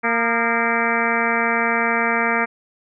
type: harmonic tone with a mistuned harmonic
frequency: 231.3 Hz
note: A#3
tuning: 13 cents flat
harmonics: 1 / 2 / 3 / 4 / 5 / 6 / 7 / 8 / 9 / 10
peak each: -26 / -26 / -26 / -26 / -26 / -26 / -26 / -26 / -26 / -26 dBFS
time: 0.03-2.46 s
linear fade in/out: 20 ms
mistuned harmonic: 5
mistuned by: +69 cents
effects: none